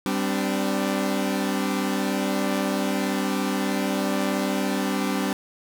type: chord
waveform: sawtooth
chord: G suspended fourth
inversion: none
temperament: equal with one note detuned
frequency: 196 / 256.8 / 293.7 Hz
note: G3 / C4 / D4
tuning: 0 / -32 / 0 cents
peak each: -22 / -24 / -24 dBFS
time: 0.06-5.33 s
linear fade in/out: 0 ms
effects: none